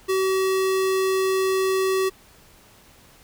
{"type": "tone", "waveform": "square", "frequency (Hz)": 380.4, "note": "F#4", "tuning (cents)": 48, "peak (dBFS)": -20, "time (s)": [0.08, 2.1], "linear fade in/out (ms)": 20, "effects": ["pink hiss -52 dBFS RMS until 3.23 s"]}